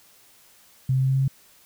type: tone with pitch steps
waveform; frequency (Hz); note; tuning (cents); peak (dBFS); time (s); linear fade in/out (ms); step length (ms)
sine; 130.81 / 131.64 / 132.48 / 133.33 / 134.18 / 135.03; C3 / C3 / C3 / C3 / C3 / C#3; 0 / +11 / +22 / +33 / +44 / -45; -18; 0.89-1.28; 5; 65
effects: white hiss -55 dBFS RMS until 1.65 s